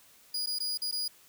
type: tone with dropouts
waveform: 40% pulse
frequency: 4900 Hz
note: D#8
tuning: 27 cents flat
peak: -29 dBFS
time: 0.34-1.08 s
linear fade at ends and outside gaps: 5 ms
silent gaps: 0.461-0.47 / 0.587-0.602 / 0.775-0.818 / 0.913-0.924 s
effects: white hiss -59 dBFS RMS until 1.28 s